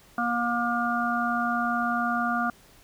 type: harmonic tone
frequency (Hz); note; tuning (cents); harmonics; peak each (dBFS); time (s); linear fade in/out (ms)
237.8; A#3; +35; 1 / 3 / 5 / 6; -29 / -29 / -29 / -29; 0.18-2.5; 2
effects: pink hiss -55 dBFS RMS until 2.83 s

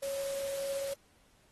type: tone in noise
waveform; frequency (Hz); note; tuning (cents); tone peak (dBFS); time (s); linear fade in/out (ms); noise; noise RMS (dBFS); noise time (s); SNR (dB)
sine; 552; C#5; -7; -33; 0.02-0.94; 10; white; -44; 0.02-0.94; +8
effects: pink hiss -67 dBFS RMS until 1.51 s + AAC 32 kbps

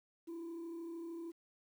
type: tone with frequency modulation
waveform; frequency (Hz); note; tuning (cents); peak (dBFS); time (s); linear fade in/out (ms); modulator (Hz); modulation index
sine; 334.6; E4; +26; -40; 0.27-1.32; 20; 33.1; 0.31
effects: tanh soft clip ceiling -41 dBFS + 11-bit

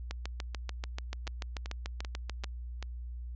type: two click trains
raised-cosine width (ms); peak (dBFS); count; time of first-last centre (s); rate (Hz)
0.2; -23 / -20; 5 / 17; 1.27-2.826 / 0.11-2.442; 2.57 / 6.86
effects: added 60 Hz sine -38 dBFS peak until 3.35 s + resampled to 16000 Hz

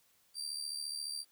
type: tone with amplitude modulation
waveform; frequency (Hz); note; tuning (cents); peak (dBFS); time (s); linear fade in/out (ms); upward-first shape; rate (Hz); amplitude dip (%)
30% pulse; 4699; D8; 0; -32; 0.34-1.25; 50; sine; 74.4; 70
effects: white hiss -70 dBFS RMS until 1.31 s

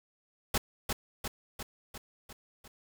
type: noise with echo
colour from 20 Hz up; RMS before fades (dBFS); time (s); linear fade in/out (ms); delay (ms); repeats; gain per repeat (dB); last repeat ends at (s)
pink; -28; 0.54-0.58; 5; 350; 6; -4; 2.68
effects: none

